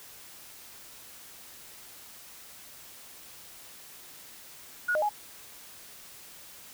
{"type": "tone with pitch steps", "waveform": "sine", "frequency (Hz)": [1451, 614, 835], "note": ["F#6", "D#5", "G#5"], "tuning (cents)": [-34, -23, 9], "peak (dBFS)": -24, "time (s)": [4.88, 5.093], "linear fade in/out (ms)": 10, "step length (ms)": 71, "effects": ["white hiss -49 dBFS RMS until 6.73 s"]}